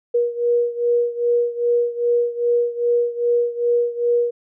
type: beating tone pair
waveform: sine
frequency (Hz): 477.1 / 479.6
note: A#4 / A#4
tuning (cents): +40 / +49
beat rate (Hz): 2.5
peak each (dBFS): -18 / -21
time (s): 0.14-4.31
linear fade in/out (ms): 10
effects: none